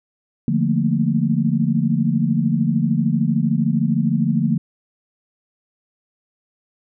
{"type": "chord", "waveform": "sine", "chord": "Bb major seventh", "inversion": "first", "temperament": "equal with one note detuned", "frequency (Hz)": [146.83, 173.51, 220, 233.1], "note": ["D3", "F3", "A3", "Bb3"], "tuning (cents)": [0, -11, 0, 0], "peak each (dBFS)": -21, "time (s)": [0.48, 4.58], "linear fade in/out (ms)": 2, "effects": []}